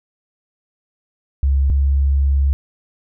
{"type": "tone pair in turn", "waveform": "sine", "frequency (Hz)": [68.5, 69.14], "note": ["C#2", "C#2"], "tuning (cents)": [-20, -4], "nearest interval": "unison", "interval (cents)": 16, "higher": "second", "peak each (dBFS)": [-12, -12], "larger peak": "neither", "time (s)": [[1.43, 1.7], [1.7, 2.53]], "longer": "second", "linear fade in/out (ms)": 0, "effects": []}